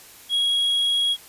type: tone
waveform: triangle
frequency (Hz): 3309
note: G#7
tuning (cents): -7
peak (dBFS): -17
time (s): 0.29-1.17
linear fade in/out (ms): 50
effects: white hiss -46 dBFS RMS until 1.28 s + resampled to 32000 Hz